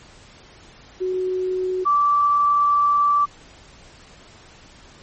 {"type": "tone pair in turn", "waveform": "sine", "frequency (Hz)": [370, 1162.9], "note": ["F#4", "D6"], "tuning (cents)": [0, -17], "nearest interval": "octave + minor sixth", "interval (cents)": 1983, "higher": "second", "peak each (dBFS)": [-20, -14], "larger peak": "second", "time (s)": [[1, 1.85], [1.85, 3.26]], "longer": "second", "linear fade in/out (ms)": 20, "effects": ["pink hiss -47 dBFS RMS until 5.02 s", "MP3 32 kbps"]}